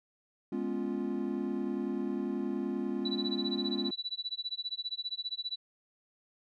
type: chord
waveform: triangle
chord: C# dominant seventh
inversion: second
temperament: equal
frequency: 207.7 / 246.9 / 277.2 / 349.2 Hz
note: G#3 / B3 / C#4 / E#4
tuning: 0 / 0 / 0 / 0 cents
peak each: -35 dBFS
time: 0.52-3.91 s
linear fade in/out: 5 ms
type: tone with tremolo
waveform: sine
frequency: 3951 Hz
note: B7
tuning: in tune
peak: -31 dBFS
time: 3.05-5.56 s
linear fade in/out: 5 ms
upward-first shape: sine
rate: 15 Hz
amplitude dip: 100%
effects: none